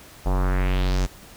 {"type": "tone with low-pass filter sweep", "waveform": "square", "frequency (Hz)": 46.25, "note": "F#1", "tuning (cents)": 0, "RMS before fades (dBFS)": -21, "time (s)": [0.25, 1.07], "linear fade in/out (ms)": 20, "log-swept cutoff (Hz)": [780, 7200], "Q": 2.4, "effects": ["pink hiss -46 dBFS RMS until 1.36 s"]}